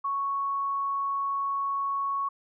sine tone, 1108.7 Hz, C#6, in tune, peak -26 dBFS, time 0.04-2.29 s, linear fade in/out 10 ms, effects none

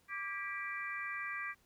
harmonic tone with a mistuned harmonic, 391 Hz, G4, 4 cents flat, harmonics 3 / 4 / 5 / 6, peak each -44 / -44 / -42 / -44 dBFS, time 0.08-1.55 s, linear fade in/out 50 ms, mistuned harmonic 4, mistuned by +55 cents, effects pink hiss -71 dBFS RMS until 1.65 s

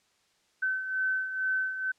sine beating tone pair, 1526 / 1528.2 Hz, G6 / G6, -47 / -44 cents, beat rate 2.2 Hz, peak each -35 / -28 dBFS, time 0.62-1.92 s, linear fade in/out 10 ms, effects white hiss -69 dBFS RMS until 1.98 s + low-pass 7000 Hz 12 dB/octave

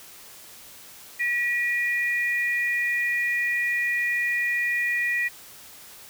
sine tone pair together, 1926.3 / 2427 Hz, B6 / D#7, -44 / -44 cents, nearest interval major third, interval 400 cents, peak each -23 / -28 dBFS, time 1.19-5.29 s, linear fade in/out 20 ms, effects white hiss -46 dBFS RMS until 6.09 s

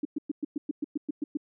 sine tone bursts, 294.4 Hz, D4, 4 cents sharp, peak -26 dBFS, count 11, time 0.03-1.372 s, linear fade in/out 5 ms, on 22 ms, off 110 ms, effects none

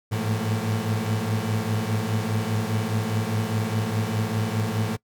35% pulse tone cluster, 105.2 / 110.1 / 170.2 / 228.9 Hz, G#2 / A2 / F3 / A#3, +23 / +2 / -44 / -31 cents, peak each -26 / -25 / -32 / -30 dBFS, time 0.11-4.97 s, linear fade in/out 20 ms, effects noise-tail reverb RT60 0.1 s tail -23 dB re dry

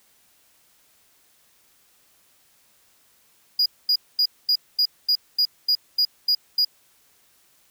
triangle tone bursts, 4884 Hz, D#8, 33 cents flat, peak -15 dBFS, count 11, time 3.59-6.649 s, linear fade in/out 5 ms, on 69 ms, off 230 ms, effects white hiss -60 dBFS RMS until 7.7 s

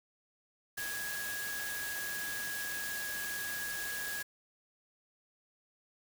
sine tone in noise, 1659 Hz, G#6, 2 cents flat, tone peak -38 dBFS, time 0.77-4.23 s, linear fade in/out 10 ms, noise white, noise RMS -41 dBFS, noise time 0.77-4.23 s, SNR 0 dB, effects none

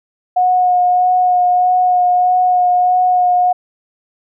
sine tone with vibrato, 725 Hz, F#5, 35 cents flat, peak -9 dBFS, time 0.36-3.53 s, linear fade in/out 10 ms, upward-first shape sine, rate 1.6 Hz, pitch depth 15 cents each way, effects none

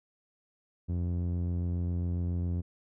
sawtooth tone with low-pass filter, 87.31 Hz, F2, in tune, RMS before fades -31 dBFS, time 0.88-2.62 s, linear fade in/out 20 ms, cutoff 250 Hz, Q 0.64, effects none

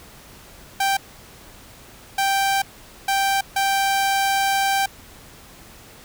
sawtooth tone bursts at uneven times, 784 Hz, G5, in tune, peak -14 dBFS, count 4, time 0.8-0.97 / 2.18-2.62 / 3.08-3.41 / 3.56-4.86 s, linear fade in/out 5 ms, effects pink hiss -45 dBFS RMS until 6.04 s

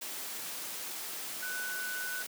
sine tone in noise, 1492 Hz, F#6, 14 cents sharp, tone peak -36 dBFS, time 1.42-2.23 s, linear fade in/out 10 ms, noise white, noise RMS -40 dBFS, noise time 0.01-2.27 s, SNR +1 dB, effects high-pass 200 Hz 12 dB/octave

